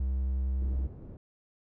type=tone with vibrato; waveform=triangle; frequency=65.41 Hz; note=C2; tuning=in tune; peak=-25 dBFS; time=0-0.87 s; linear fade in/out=5 ms; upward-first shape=square; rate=11 Hz; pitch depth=9 cents each way
type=low-pass noise; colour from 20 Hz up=pink; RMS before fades=-45 dBFS; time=0.61-1.17 s; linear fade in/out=2 ms; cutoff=310 Hz; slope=12 dB/octave
effects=none